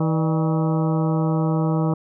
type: harmonic tone with a mistuned harmonic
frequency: 160.2 Hz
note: E3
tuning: 49 cents flat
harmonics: 1 / 2 / 3 / 4 / 5 / 6 / 7 / 8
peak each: -19 / -25 / -29 / -31 / -33 / -35 / -36 / -37 dBFS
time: 0-1.94 s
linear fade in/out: 5 ms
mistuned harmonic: 4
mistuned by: -100 cents
effects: none